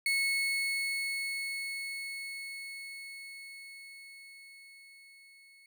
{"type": "tone with level ramp", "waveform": "35% pulse", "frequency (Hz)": 2197, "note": "C#7", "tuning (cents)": -16, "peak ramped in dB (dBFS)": [-25, -55], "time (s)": [0.06, 5.66], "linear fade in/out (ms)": 2, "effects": []}